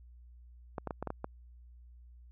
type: clicks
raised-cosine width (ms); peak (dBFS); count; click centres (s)
1; -22; 7; 0.782 / 0.873 / 0.908 / 1.026 / 1.073 / 1.104 / 1.244
effects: added 60 Hz sine -52 dBFS peak until 2.31 s